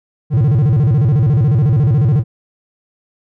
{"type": "tone with vibrato", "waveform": "triangle", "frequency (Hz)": 129.5, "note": "C3", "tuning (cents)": -17, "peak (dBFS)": -7, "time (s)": [0.3, 2.24], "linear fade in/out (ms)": 50, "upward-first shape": "square", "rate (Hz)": 14, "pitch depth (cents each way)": 270, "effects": []}